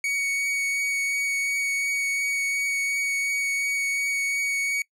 45% pulse tone with vibrato, 2237 Hz, C#7, 15 cents sharp, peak -23 dBFS, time 0.04-4.82 s, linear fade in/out 2 ms, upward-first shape sine, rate 2.8 Hz, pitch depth 8 cents each way, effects noise-tail reverb RT60 0.1 s tail -23 dB re dry + low-pass 11000 Hz 12 dB/octave

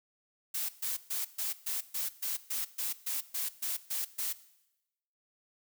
blue noise bursts, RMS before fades -34 dBFS, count 14, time 0.54-4.33 s, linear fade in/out 10 ms, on 150 ms, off 130 ms, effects noise-tail reverb RT60 0.9 s tail -17 dB re dry

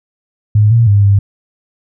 sine tone with pitch steps, 105.6 / 116.2 / 101.5 / 100.1 Hz, G#2 / A#2 / G#2 / G2, +29 / -5 / -39 / +37 cents, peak -5 dBFS, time 0.55-1.19 s, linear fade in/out 5 ms, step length 160 ms, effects none

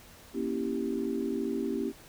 sine chord, A# diminished seventh, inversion none, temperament equal with one note detuned, 237.3 / 277.2 / 329.6 / 392 Hz, A#3 / C#4 / E4 / G4, +31 / 0 / 0 / 0 cents, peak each -34 / -34 / -36 / -34 dBFS, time 0.33-1.93 s, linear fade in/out 50 ms, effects pink hiss -53 dBFS RMS until 2.08 s

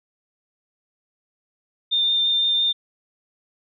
sine tone with vibrato, 3610 Hz, A7, 44 cents sharp, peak -17 dBFS, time 1.91-2.73 s, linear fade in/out 20 ms, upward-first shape triangle, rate 5.9 Hz, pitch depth 11 cents each way, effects none

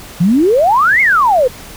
sine exponential two-way sweep, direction up then down, 159.9 to 2217 to 475.9 Hz, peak -7 dBFS, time 0.2-1.48 s, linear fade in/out 10 ms, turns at 1.01 s, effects pink hiss -33 dBFS RMS until 1.76 s

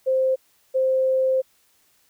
sine tone pair in turn, 523.3 / 523.3 Hz, C5 / C5, 0 / 0 cents, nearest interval unison, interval 0 cents, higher neither, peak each -17 dBFS, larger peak neither, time 0.06-0.36 / 0.74-1.42 s, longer second, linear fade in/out 20 ms, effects white hiss -62 dBFS RMS until 2.09 s

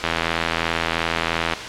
click train, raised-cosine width 0.3 ms, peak -3 dBFS, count 125, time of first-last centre 0.04-1.536 s, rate 82.9 Hz, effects white hiss -29 dBFS RMS until 1.68 s + low-pass 4000 Hz 12 dB/octave

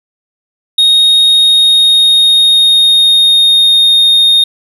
triangle tone with pitch glide, 3729 to 3693 Hz, A#7 to A#7, 0 to -17 cents, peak -3 dBFS, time 0.78-4.44 s, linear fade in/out 5 ms, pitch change -17 cents, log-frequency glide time 1.22-3.94 s, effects none

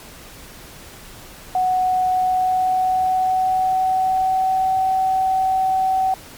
sine tone with pitch glide, 740 to 758.2 Hz, F#5 to F#5, 0 to +42 cents, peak -15 dBFS, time 1.55-6.14 s, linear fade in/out 2 ms, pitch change +42 cents, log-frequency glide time 2.13-4.76 s, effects pink hiss -40 dBFS RMS until 6.37 s + MP3 96 kbps

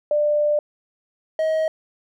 sine / triangle tone pair in turn, 594 / 633.3 Hz, D5 / D#5, +20 / +30 cents, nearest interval minor second, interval 110 cents, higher second, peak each -16 dBFS, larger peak neither, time 0.11-0.59 / 1.39-1.68 s, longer first, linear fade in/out 2 ms, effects none

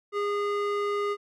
square tone with band-pass filter, 409.3 Hz, G#4, 25 cents flat, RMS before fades -28 dBFS, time 0.12-1.17 s, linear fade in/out 50 ms, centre 940 Hz, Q 0.99, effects none

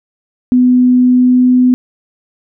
sine tone with pitch glide, 250 to 251.4 Hz, B3 to B3, +21 to +31 cents, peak -5 dBFS, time 0.52-1.74 s, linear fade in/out 0 ms, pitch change +10 cents, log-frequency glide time 0.99-1.56 s, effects none

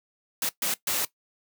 white noise bursts at uneven times, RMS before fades -27 dBFS, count 3, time 0.42-0.49 / 0.62-0.74 / 0.87-1.05 s, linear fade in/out 2 ms, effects noise-tail reverb RT60 0.1 s tail -17 dB re dry + high-pass 150 Hz 12 dB/octave

